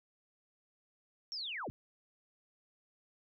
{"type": "linear sweep", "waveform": "sine", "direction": "down", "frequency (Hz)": [5610, 33.59], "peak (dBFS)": -38, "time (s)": [1.32, 1.7], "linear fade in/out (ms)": 0, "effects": []}